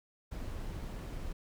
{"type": "noise", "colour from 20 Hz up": "brown", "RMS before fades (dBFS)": -40, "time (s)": [0.31, 1.33], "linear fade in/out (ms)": 10, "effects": []}